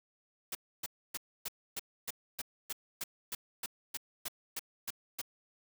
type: noise bursts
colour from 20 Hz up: white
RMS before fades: -38 dBFS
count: 16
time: 0.52-5.216 s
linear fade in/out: 5 ms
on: 31 ms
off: 280 ms
effects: none

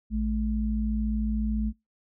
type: tone pair together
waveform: sine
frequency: 56.92 / 214.9 Hz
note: A#1 / A3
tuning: -41 / -41 cents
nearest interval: octave + major seventh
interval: 2300 cents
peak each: -27 / -27 dBFS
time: 0.1-1.73 s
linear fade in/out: 50 ms
effects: noise-tail reverb RT60 0.2 s tail -25 dB re dry

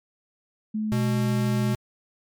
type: tone with pitch glide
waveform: sine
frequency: 215.5 to 209.7 Hz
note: A3 to G#3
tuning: -36 to +17 cents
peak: -24 dBFS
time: 0.74-1.74 s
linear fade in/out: 10 ms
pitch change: -47 cents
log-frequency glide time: 0.84-1.33 s
type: tone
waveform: square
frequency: 123.47 Hz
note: B2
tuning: in tune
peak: -24 dBFS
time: 0.92-1.75 s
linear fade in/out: 0 ms
effects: MP3 96 kbps

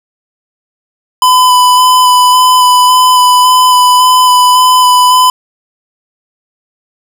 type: tone with vibrato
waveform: square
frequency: 1003 Hz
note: B5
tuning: 26 cents sharp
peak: -4 dBFS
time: 1.22-5.3 s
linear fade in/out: 2 ms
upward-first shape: square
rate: 1.8 Hz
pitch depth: 10 cents each way
effects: none

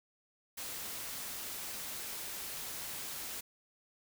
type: noise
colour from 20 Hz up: white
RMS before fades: -42 dBFS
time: 0.57-3.41 s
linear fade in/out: 10 ms
effects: none

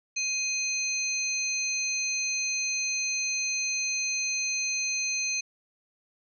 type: tone cluster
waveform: sine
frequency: 2500 / 4174 / 6200 Hz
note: D#7 / C8 / G8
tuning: +8 / -5 / -20 cents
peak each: -30 / -35 / -30 dBFS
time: 0.16-5.41 s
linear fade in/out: 10 ms
effects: none

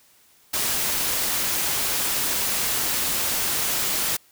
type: noise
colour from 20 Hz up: white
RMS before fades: -24 dBFS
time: 0.53-4.17 s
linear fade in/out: 10 ms
effects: white hiss -57 dBFS RMS until 4.31 s

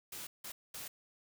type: noise bursts at uneven times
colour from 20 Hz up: white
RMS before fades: -45 dBFS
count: 3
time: 0.12-0.27 / 0.44-0.52 / 0.74-0.88 s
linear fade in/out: 5 ms
effects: none

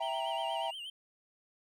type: chord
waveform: triangle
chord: E diminished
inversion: none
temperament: equal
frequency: 659.3 / 784 / 932.3 Hz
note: E5 / G5 / Bb5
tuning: 0 / 0 / 0 cents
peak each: -35 dBFS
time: 0-0.71 s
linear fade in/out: 10 ms
type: tone with vibrato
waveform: triangle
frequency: 2964 Hz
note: F#7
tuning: 2 cents sharp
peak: -39 dBFS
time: 0.02-0.9 s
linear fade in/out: 5 ms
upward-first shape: sine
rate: 8.4 Hz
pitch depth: 110 cents each way
effects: tanh soft clip ceiling -21 dBFS

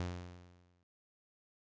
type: tone with exponential decay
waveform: sawtooth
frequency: 88.8 Hz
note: F2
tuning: 29 cents sharp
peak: -31 dBFS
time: 0-0.83 s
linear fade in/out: 0 ms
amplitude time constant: 180 ms
effects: resampled to 16000 Hz

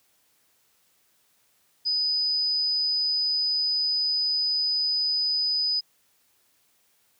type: tone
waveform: sine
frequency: 4988 Hz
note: D#8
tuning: 3 cents sharp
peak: -22 dBFS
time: 1.85-5.81 s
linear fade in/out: 20 ms
effects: white hiss -66 dBFS RMS until 7.19 s + high-pass 60 Hz 12 dB/octave

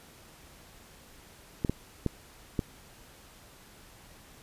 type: clicks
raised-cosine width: 3 ms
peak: -14 dBFS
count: 4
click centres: 1.648 / 1.696 / 2.063 / 2.592 s
effects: pink hiss -54 dBFS RMS until 4.42 s + resampled to 32000 Hz

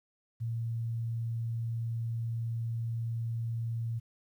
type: tone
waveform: sine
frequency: 115.2 Hz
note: A#2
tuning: 20 cents flat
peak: -31 dBFS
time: 0.4-4 s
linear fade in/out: 20 ms
effects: 11-bit

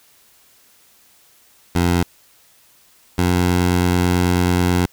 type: tone pair in turn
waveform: 15% pulse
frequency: 87.31 / 89.2 Hz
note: F2 / F2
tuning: 0 / +37 cents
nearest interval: unison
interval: 37 cents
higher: second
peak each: -8 dBFS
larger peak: neither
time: 1.75-2.03 / 3.18-4.86 s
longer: second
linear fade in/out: 5 ms
effects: white hiss -53 dBFS RMS until 4.92 s

